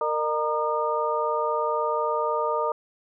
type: tone cluster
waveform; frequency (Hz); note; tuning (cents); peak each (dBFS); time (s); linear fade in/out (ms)
sine; 462.2 / 606 / 932 / 1215; A#4 / D#5 / A#5 / D#6; -15 / -46 / -1 / -42; -28; 0.01-2.72; 2
effects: none